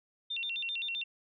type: tone with vibrato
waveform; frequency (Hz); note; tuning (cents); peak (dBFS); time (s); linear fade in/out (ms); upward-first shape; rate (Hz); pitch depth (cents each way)
sine; 3136; G7; 0; -33; 0.3-1.04; 10; square; 7.7; 240
effects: none